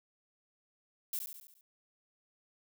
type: noise with echo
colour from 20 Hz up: violet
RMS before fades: -36 dBFS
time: 1.13-1.19 s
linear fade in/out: 2 ms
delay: 70 ms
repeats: 6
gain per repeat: -5 dB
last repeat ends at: 1.61 s
effects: none